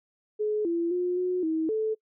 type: tone with pitch steps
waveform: sine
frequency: 424.6 / 338.6 / 357.7 / 363.5 / 319.4 / 436.8 Hz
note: G#4 / E4 / F4 / F#4 / D#4 / A4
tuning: +38 / +46 / +41 / -31 / +45 / -13 cents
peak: -24 dBFS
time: 0.39-1.95 s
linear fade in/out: 20 ms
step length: 260 ms
effects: noise-tail reverb RT60 0.1 s tail -24 dB re dry